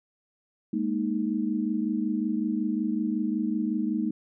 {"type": "chord", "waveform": "sine", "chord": "Ab suspended second", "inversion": "none", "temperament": "equal", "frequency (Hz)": [207.7, 233.1, 311.1], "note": ["Ab3", "Bb3", "Eb4"], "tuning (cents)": [0, 0, 0], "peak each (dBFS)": -29, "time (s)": [0.73, 4.11], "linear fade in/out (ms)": 5, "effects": []}